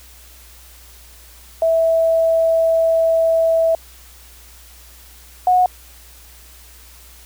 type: tone pair in turn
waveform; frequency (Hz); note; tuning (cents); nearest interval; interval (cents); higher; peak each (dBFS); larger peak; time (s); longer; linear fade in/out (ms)
sine; 655 / 729.9; E5 / F#5; -11 / -24; major second; 187; second; -12 / -10; second; 1.62-3.75 / 5.47-5.66; first; 2
effects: added 60 Hz sine -44 dBFS peak until 7.25 s + white hiss -45 dBFS RMS until 7.25 s